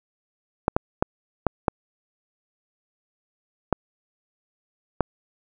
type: clicks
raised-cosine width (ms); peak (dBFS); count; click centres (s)
1; -4; 7; 0.681 / 0.765 / 1.025 / 1.467 / 1.682 / 3.727 / 5.007
effects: none